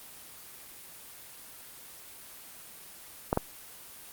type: clicks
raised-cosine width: 1 ms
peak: -11 dBFS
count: 2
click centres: 3.329 / 3.374 s
effects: white hiss -48 dBFS RMS until 4.12 s + Opus 24 kbps